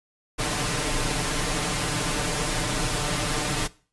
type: noise with comb filter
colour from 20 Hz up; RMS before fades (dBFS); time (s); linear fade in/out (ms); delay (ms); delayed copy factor
pink; -26; 0.38-3.68; 20; 6.7; +0.9
effects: noise-tail reverb RT60 0.4 s tail -20 dB re dry + resampled to 24000 Hz